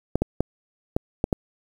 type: clicks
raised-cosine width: 2 ms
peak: -7 dBFS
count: 6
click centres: 0.156 / 0.22 / 0.406 / 0.965 / 1.241 / 1.328 s
effects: 7-bit